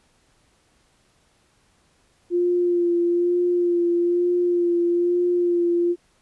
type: tone with vibrato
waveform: sine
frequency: 349.2 Hz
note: F4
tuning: in tune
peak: -17 dBFS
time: 2.3-5.96 s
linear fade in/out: 50 ms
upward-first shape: sine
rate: 1.1 Hz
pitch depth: 21 cents each way
effects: pink hiss -62 dBFS RMS until 6.21 s + resampled to 24000 Hz